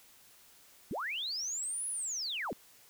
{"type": "linear two-way sweep", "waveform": "sine", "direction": "up then down", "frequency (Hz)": [138.59, 10548, 138.59], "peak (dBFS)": -34, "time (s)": [0.91, 2.53], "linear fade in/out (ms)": 0, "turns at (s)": 1.88, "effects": ["white hiss -60 dBFS RMS until 2.89 s"]}